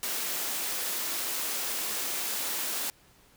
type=high-pass noise; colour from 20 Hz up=white; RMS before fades=-32 dBFS; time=0.03-2.9 s; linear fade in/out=0 ms; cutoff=220 Hz; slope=24 dB/octave; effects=pink hiss -60 dBFS RMS until 3.36 s